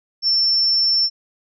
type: tone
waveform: sine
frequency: 5390 Hz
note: E8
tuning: 38 cents sharp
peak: -14 dBFS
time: 0.22-1.1 s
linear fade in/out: 50 ms
effects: none